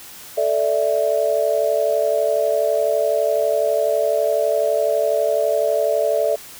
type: chord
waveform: sine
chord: A suspended fourth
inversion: none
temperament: equal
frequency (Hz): 440 / 587.3 / 659.3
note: A4 / D5 / E5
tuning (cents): 0 / 0 / 0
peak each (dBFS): -22 / -19 / -20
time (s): 0.37-6.36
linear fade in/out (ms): 10
effects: white hiss -39 dBFS RMS until 6.59 s